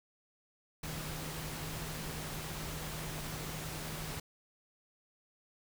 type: tone in noise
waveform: sine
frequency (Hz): 155.8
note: D#3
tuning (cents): +3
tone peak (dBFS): -44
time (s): 0.83-4.2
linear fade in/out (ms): 5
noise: pink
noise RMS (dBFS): -42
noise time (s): 0.83-4.2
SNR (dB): -5
effects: none